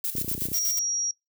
violet noise with tremolo, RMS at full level -28 dBFS, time 0.04-0.79 s, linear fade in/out 2 ms, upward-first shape square, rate 8.2 Hz, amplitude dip 65%
clicks, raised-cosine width 3 ms, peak -22 dBFS, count 12, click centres 0.152 / 0.183 / 0.214 / 0.246 / 0.28 / 0.315 / 0.349 / 0.379 / 0.42 / 0.455 / 0.486 / 0.517 s
sine tone, 5680 Hz, F8, 28 cents sharp, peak -25 dBFS, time 0.54-1.11 s, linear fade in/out 2 ms
effects noise-tail reverb RT60 0.2 s tail -26 dB re dry + high-pass 60 Hz 12 dB/octave

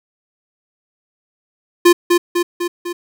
square tone with echo, 349.2 Hz, F4, in tune, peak -6 dBFS, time 1.85-1.93 s, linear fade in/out 10 ms, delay 250 ms, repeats 4, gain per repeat -4 dB, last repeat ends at 2.93 s, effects none

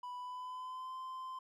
triangle tone with pitch glide, 989 to 1035.8 Hz, B5 to C6, +2 to -18 cents, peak -40 dBFS, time 0.03-1.39 s, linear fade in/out 5 ms, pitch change +80 cents, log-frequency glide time 0.16-0.96 s, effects none

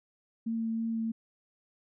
sine tone with vibrato, 226.2 Hz, A3, 48 cents sharp, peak -29 dBFS, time 0.46-1.12 s, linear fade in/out 10 ms, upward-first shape triangle, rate 3.1 Hz, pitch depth 12 cents each way, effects none

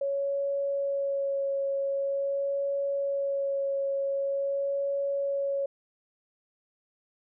sine tone with vibrato, 555 Hz, C#5, 2 cents sharp, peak -26 dBFS, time 0.01-5.66 s, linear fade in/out 5 ms, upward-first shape sine, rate 0.45 Hz, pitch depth 12 cents each way, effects none

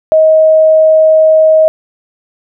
sine tone, 631 Hz, D#5, 24 cents sharp, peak -3 dBFS, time 0.12-1.68 s, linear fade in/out 0 ms, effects none

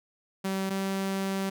sawtooth tone pair in turn, 192.3 / 193.64 Hz, G3 / G3, -33 / -21 cents, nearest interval unison, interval 12 cents, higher second, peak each -24 / -24 dBFS, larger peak neither, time 0.44-0.7 / 0.7-1.5 s, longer second, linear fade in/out 10 ms, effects none

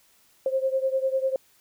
sine beating tone pair, 527 / 537 Hz, C5 / C5, +12 / +45 cents, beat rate 10 Hz, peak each -24 / -27 dBFS, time 0.46-1.36 s, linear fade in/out 2 ms, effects white hiss -61 dBFS RMS until 1.6 s

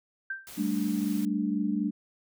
sine tone with exponential decay, 1568 Hz, G6, in tune, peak -28 dBFS, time 0.3-0.53 s, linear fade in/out 5 ms, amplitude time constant 50 ms
white noise, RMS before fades -45 dBFS, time 0.47-1.25 s, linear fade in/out 0 ms
sine chord, G suspended second, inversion none, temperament equal, 196 / 220 / 293.7 Hz, G3 / A3 / D4, 0 / 0 / 0 cents, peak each -30 dBFS, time 0.57-1.91 s, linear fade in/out 20 ms
effects none

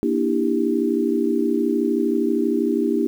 sine chord, E half-diminished seventh, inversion second, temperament just, 237.3 / 296.7 / 329.6 / 395.6 Hz, Bb3 / D4 / E4 / G4, +31 / +18 / 0 / +16 cents, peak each -23 dBFS, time 0.03-3.07 s, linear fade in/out 0 ms, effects 8-bit

